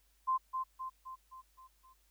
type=tone with echo; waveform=sine; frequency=1042 Hz; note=C6; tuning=7 cents flat; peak=-28 dBFS; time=0.27-0.38 s; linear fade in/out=20 ms; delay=260 ms; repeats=6; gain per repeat=-5 dB; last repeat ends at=1.94 s; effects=added 50 Hz sine -70 dBFS peak until 2.1 s + white hiss -73 dBFS RMS until 2.1 s